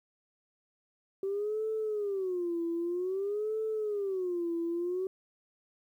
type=tone with vibrato; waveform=sine; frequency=383.9 Hz; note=G4; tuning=36 cents flat; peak=-29 dBFS; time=1.23-5.07 s; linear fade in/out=2 ms; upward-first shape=sine; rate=0.52 Hz; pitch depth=230 cents each way; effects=tanh soft clip ceiling -25 dBFS + 11-bit